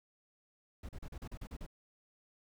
brown noise bursts, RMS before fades -44 dBFS, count 9, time 0.83-1.665 s, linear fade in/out 5 ms, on 59 ms, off 38 ms, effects none

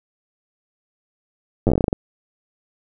slowing click train, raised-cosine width 2 ms, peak -4 dBFS, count 12, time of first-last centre 1.67-1.929 s, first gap 9 ms, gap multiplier 1.18, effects none

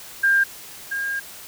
sine tone pair in turn, 1597 / 1616.5 Hz, G6 / G#6, +32 / -47 cents, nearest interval unison, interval 21 cents, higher second, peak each -14 / -23 dBFS, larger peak first, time 0.23-0.44 / 0.91-1.2 s, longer second, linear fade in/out 10 ms, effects white hiss -40 dBFS RMS until 1.47 s

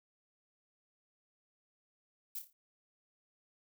violet noise with echo, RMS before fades -41 dBFS, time 2.35-2.39 s, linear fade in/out 2 ms, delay 28 ms, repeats 5, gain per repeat -7 dB, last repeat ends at 2.53 s, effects none

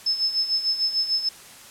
sine tone with tremolo, 5230 Hz, E8, 15 cents flat, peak -18 dBFS, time 0.06-1.29 s, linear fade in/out 5 ms, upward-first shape sine, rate 6.7 Hz, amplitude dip 70%, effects white hiss -45 dBFS RMS until 1.7 s + low-pass 11000 Hz 12 dB/octave

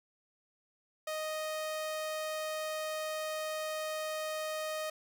sawtooth tone, 622.3 Hz, D#5, in tune, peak -31 dBFS, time 1.07-4.9 s, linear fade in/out 5 ms, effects 11-bit

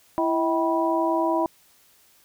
sine tone cluster, 332.4 / 641 / 772 / 978 Hz, E4 / E5 / G5 / B5, +15 / -49 / -27 / -17 cents, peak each -24 / -25 / -30 / -25 dBFS, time 0.18-1.46 s, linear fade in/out 0 ms, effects white hiss -58 dBFS RMS until 2.24 s

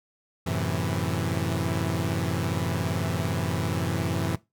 sawtooth chord, F# half-diminished seventh, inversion none, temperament equal, 92.5 / 110 / 130.81 / 164.81 Hz, F#2 / A2 / C3 / E3, 0 / 0 / 0 / 0 cents, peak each -26 / -28 / -28 / -26 dBFS, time 0.46-4.36 s, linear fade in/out 10 ms, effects noise-tail reverb RT60 0.2 s tail -19 dB re dry

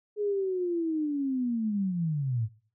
sine linear sweep, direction down, 422.3 to 103.83 Hz, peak -26 dBFS, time 0.16-2.49 s, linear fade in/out 50 ms, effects noise-tail reverb RT60 0.4 s tail -18 dB re dry

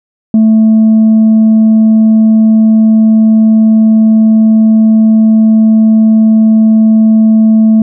sine tone with tanh clipping, 219.9 Hz, A3, 1 cent flat, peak -3 dBFS, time 0.34-7.82 s, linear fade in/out 2 ms, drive 1 dB, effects none

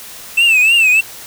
triangle tone with vibrato, 2637 Hz, E7, in tune, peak -6 dBFS, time 0.37-1.01 s, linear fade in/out 10 ms, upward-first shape triangle, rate 3.3 Hz, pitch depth 130 cents each way, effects white hiss -33 dBFS RMS until 1.26 s

